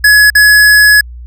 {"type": "tone with dropouts", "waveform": "square", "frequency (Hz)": 1691, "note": "G#6", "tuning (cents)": 31, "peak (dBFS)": -3, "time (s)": [0.04, 1.01], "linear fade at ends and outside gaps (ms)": 5, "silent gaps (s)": [0.302, 0.351], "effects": ["added 60 Hz sine -25 dBFS peak until 1.26 s"]}